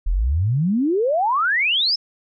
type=exponential sweep; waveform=sine; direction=up; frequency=36.65 to 5360 Hz; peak=-16 dBFS; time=0.06-1.96 s; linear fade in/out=10 ms; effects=none